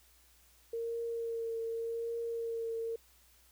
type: tone with vibrato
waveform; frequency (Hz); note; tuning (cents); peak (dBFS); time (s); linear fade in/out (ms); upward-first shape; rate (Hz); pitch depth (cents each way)
sine; 460; A#4; -23; -34; 0.73-2.96; 5; triangle; 0.86; 21
effects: added 60 Hz sine -67 dBFS peak until 3.51 s + white hiss -65 dBFS RMS until 3.51 s